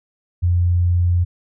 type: tone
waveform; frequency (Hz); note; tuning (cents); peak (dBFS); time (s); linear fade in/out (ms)
sine; 87.9; F2; +12; -13; 0.42-1.25; 20
effects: none